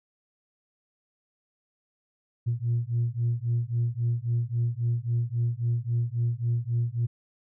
sine beating tone pair, 116.54 / 120.24 Hz, A#2 / B2, 0 / -46 cents, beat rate 3.7 Hz, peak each -26 dBFS, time 2.46-7.07 s, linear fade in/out 20 ms, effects tanh soft clip ceiling -19 dBFS

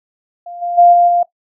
sine tone with level steps, 698.5 Hz, F5, in tune, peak -27 / -17 / -4 / -7 / -10 dBFS, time 0.46-1.23 s, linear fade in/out 5 ms, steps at 0.61 / 0.77 / 0.92 / 1.07 s, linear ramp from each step 20 ms, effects noise-tail reverb RT60 0.1 s tail -17 dB re dry

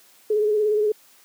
sine tone with vibrato, 423.3 Hz, G#4, 33 cents sharp, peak -17 dBFS, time 0.3-0.92 s, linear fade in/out 5 ms, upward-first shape sine, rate 17 Hz, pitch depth 39 cents each way, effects white hiss -54 dBFS RMS until 1.24 s + high-pass 200 Hz 12 dB/octave

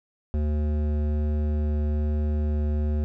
sine tone with hard clipping, 74.9 Hz, D2, 35 cents sharp, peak -24 dBFS, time 0.34-3.04 s, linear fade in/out 0 ms, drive 13 dB, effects none

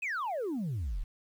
sine exponential sweep, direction down, 2637 to 32.84 Hz, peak -29 dBFS, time 0.02-1.04 s, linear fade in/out 10 ms, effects tanh soft clip ceiling -30 dBFS + 10-bit

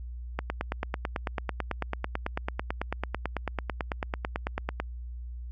click train, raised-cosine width 0.5 ms, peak -14 dBFS, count 41, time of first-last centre 0.39-4.8 s, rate 9.07 Hz, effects added 60 Hz sine -36 dBFS peak until 5.51 s

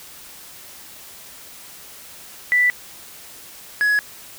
sine / triangle tone pair in turn, 1975.5 / 1680.5 Hz, B6 / G#6, 0 / +20 cents, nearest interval minor third, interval 280 cents, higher first, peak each -13 dBFS, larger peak neither, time 2.52-2.7 / 3.81-3.99 s, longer neither, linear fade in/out 0 ms, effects white hiss -41 dBFS RMS until 4.38 s

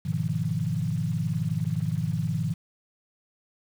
sine chord, F half-diminished seventh, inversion first, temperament equal, 103.83 / 123.47 / 155.56 / 174.61 Hz, Ab2 / Cb3 / Eb3 / F3, 0 / 0 / 0 / 0 cents, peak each -32 / -31 / -28 / -31 dBFS, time 0.05-2.54 s, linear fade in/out 10 ms, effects 8-bit

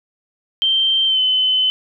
sine tone with pitch glide, 3136 to 3040 Hz, G7 to F#7, 0 to +46 cents, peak -13 dBFS, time 0.62-1.7 s, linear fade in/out 0 ms, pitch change -54 cents, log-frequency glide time 1.06-1.2 s, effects none

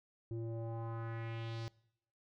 square tone with low-pass filter sweep, 114.3 Hz, A#2, 34 cents flat, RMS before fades -42 dBFS, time 0.31-1.68 s, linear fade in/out 0 ms, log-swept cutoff 330 to 5200 Hz, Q 2.3, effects noise-tail reverb RT60 0.7 s tail -22 dB re dry

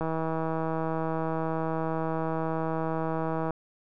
click train, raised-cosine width 1 ms, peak -17 dBFS, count 564, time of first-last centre 0.01-3.507 s, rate 161 Hz, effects none

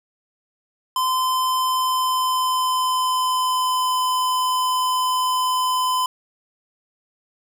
square tone with pitch glide, 1028 to 1016.2 Hz, C6 to B5, -31 to +49 cents, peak -19 dBFS, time 0.96-6.06 s, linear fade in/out 2 ms, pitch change -20 cents, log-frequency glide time 1.62-3.95 s, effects none

